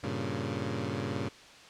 15% pulse chord, G diminished, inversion none, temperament equal, 98 / 116.54 / 138.59 Hz, G2 / Bb2 / Db3, 0 / 0 / 0 cents, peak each -30 dBFS, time 0.03-1.29 s, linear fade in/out 10 ms, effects white hiss -52 dBFS RMS until 1.69 s + low-pass 5000 Hz 12 dB/octave

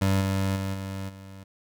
25% pulse tone with level steps, 96.7 Hz, G2, 23 cents flat, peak -17 / -20 / -24 / -28 / -38 dBFS, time 0.01-1.44 s, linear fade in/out 10 ms, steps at 0.2 / 0.55 / 0.73 / 1.08 s, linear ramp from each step 20 ms, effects none

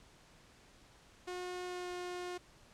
sawtooth tone with pitch glide, 360.9 to 357.8 Hz, F#4 to F4, -43 to +42 cents, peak -36 dBFS, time 1.27-2.38 s, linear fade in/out 10 ms, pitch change -15 cents, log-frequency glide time 1.66-1.91 s, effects pink hiss -62 dBFS RMS until 2.73 s + low-pass 8000 Hz 12 dB/octave

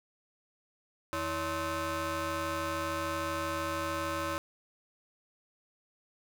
20% pulse ring-modulated tone, 241.3 Hz, B3, 40 cents flat, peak -24 dBFS, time 1.13-4.38 s, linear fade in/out 0 ms, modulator 808 Hz, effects none

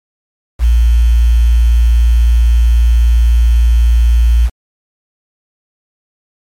sine tone with quantisation, 58.1 Hz, A#1, 5 cents flat, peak -5 dBFS, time 0.59-4.5 s, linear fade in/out 50 ms, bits 5, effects MP3 64 kbps

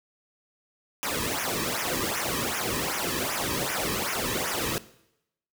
pink noise with flanger, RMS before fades -29 dBFS, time 1.03-4.78 s, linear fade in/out 0 ms, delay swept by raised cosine 0.23 to 1.43 ms, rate 2.6 Hz, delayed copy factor -1, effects noise-tail reverb RT60 0.8 s tail -18 dB re dry

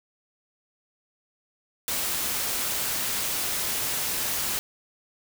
white noise, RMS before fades -28 dBFS, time 1.88-4.59 s, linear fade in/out 0 ms, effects none

